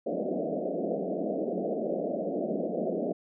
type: band-pass noise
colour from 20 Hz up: white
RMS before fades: -31 dBFS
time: 0.06-3.13 s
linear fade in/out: 10 ms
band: 170 to 680 Hz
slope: 96 dB/octave
effects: none